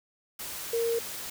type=tone in noise; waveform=sine; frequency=463.1 Hz; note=A#4; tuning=11 cents flat; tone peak=-25 dBFS; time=0.73-0.99 s; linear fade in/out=5 ms; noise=white; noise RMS=-38 dBFS; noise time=0.39-1.3 s; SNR=+10 dB; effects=none